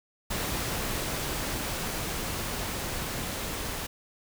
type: noise with level ramp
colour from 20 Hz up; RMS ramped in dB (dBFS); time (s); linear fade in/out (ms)
pink; -31 to -34; 0.3-3.87; 10
effects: none